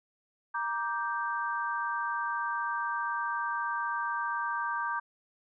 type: chord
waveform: sine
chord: G minor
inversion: first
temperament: just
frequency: 940.8 / 1176 / 1568 Hz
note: Bb5 / D6 / G6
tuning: +16 / +2 / 0 cents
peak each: -34 dBFS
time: 0.54-5 s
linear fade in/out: 10 ms
effects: none